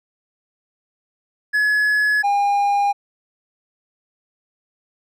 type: tone pair in turn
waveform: triangle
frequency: 1697 / 808.5 Hz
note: G#6 / G#5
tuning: +37 / -47 cents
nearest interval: octave + minor second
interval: 1284 cents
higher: first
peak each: -13 dBFS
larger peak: neither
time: 1.53-2.23 / 2.23-2.93 s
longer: neither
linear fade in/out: 20 ms
effects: none